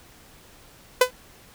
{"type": "tone with exponential decay", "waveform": "sawtooth", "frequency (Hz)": 503, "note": "B4", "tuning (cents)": 32, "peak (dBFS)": -6, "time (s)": [1.01, 1.11], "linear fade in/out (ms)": 5, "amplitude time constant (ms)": 21, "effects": ["pink hiss -51 dBFS RMS until 1.54 s"]}